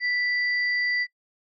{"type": "tone pair together", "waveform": "sine", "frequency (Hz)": [1975.5, 4708], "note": ["B6", "D8"], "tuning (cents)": [0, 3], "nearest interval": "octave + minor third", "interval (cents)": 1503, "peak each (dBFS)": [-23, -34], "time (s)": [0, 1.07], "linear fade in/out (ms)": 50, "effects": ["noise-tail reverb RT60 0.1 s tail -21 dB re dry"]}